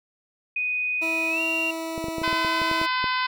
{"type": "tone with pitch glide", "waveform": "sine", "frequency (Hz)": [2489, 2762], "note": ["D#7", "F7"], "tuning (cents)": [0, -20], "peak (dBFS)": -23, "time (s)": [0.56, 1.71], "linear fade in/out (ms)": 5, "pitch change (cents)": 180, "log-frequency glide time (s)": [1.29, 1.41]}
{"type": "tone", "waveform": "20% pulse", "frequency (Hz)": 325.8, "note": "E4", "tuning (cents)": -20, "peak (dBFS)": -24, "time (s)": [1.01, 2.87], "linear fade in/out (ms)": 20}
{"type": "clicks", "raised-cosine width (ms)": 2, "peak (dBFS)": -19, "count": 12, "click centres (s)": [1.979, 2.042, 2.084, 2.183, 2.217, 2.278, 2.329, 2.448, 2.617, 2.714, 2.815, 3.042]}
{"type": "harmonic tone", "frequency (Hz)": 508, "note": "B4", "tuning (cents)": 49, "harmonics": [2, 3, 4, 5, 6, 7, 8, 9, 10], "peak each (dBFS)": [-25, -29, -31, -33, -35, -36, -37, -38, -39], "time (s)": [2.23, 3.27], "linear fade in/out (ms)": 10}
{"effects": []}